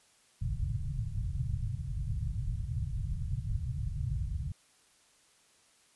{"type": "low-pass noise", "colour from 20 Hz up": "white", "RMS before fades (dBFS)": -34, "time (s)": [0.41, 4.52], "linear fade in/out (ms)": 5, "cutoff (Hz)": 140, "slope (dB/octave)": 48, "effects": ["white hiss -65 dBFS RMS until 5.95 s", "resampled to 24000 Hz"]}